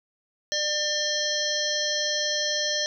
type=harmonic tone with a mistuned harmonic; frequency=598 Hz; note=D5; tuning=31 cents sharp; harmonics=1 / 3 / 5 / 7 / 9 / 10; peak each=-31 / -31 / -31 / -31 / -31 / -31 dBFS; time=0.52-2.86 s; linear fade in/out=0 ms; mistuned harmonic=5; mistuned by=+120 cents; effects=none